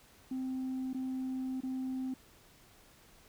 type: tone with dropouts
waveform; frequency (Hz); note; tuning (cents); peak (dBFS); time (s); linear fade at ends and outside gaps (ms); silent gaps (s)
sine; 260; C4; -11; -32; 0.31-2.14; 5; 0.932-0.945 / 1.606-1.633
effects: tanh soft clip ceiling -32 dBFS + pink hiss -61 dBFS RMS until 3.28 s